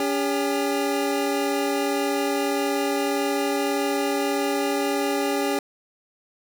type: tone pair together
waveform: 25% pulse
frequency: 282.1 / 402.3 Hz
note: C#4 / G4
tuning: +30 / +45 cents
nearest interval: tritone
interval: 615 cents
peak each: -21 dBFS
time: 0-5.59 s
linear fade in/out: 2 ms
effects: none